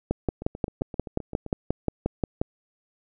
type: two click trains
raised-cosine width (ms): 2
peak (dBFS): -22 / -10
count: 10 / 14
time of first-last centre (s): 0.29-1.463 / 0.11-2.415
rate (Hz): 7.67 / 5.64
effects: none